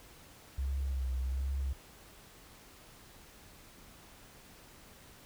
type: tone with vibrato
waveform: sine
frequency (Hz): 66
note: C2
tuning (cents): +16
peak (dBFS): -31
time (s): 0.58-1.73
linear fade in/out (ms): 5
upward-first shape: sine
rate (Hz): 1.3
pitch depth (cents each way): 56
effects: pink hiss -56 dBFS RMS until 5.25 s